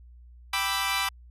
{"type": "chord", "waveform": "15% pulse", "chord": "E minor seventh", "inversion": "first", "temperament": "equal", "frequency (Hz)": [784, 987.8, 1174.7, 1318.5], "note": ["G5", "B5", "D6", "E6"], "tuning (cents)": [0, 0, 0, 0], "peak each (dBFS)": [-26, -23, -24, -27], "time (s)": [0.53, 1.09], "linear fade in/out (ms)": 5, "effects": ["added 60 Hz sine -47 dBFS peak until 1.3 s", "resampled to 32000 Hz"]}